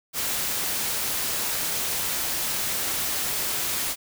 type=noise; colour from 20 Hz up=white; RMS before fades=-27 dBFS; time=0.13-3.96 s; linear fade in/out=50 ms; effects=none